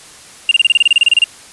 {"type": "tone bursts", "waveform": "triangle", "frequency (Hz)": 2794, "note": "F7", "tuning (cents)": 0, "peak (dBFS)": -4, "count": 15, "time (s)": [0.49, 1.241], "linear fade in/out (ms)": 2, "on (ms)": 23, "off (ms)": 29, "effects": ["white hiss -38 dBFS RMS until 1.52 s", "resampled to 24000 Hz"]}